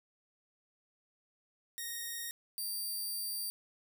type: tone pair in turn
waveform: 5% pulse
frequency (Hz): 1864.7 / 4699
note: A#6 / D8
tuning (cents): 0 / 0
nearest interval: octave + major third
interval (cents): 1600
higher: second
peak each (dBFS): -28 / -29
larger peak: first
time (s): 1.78-2.31 / 2.58-3.5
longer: second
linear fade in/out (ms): 0
effects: none